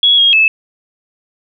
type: tone with pitch steps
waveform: sine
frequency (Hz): 3349 / 3265 / 2612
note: G#7 / G#7 / E7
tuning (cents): +14 / -30 / -17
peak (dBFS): -6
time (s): 0.03-0.48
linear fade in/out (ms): 2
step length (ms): 150
effects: none